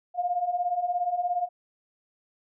sine beating tone pair, 697 / 714 Hz, F5 / F5, -4 / +38 cents, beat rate 17 Hz, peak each -30 / -26 dBFS, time 0.14-1.49 s, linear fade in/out 50 ms, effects none

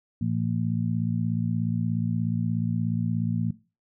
harmonic tone, 56.8 Hz, A#1, 44 cents flat, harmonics 2 / 3 / 4, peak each -28 / -28 / -28 dBFS, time 0.21-3.51 s, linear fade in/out 5 ms, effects noise-tail reverb RT60 0.3 s tail -18 dB re dry

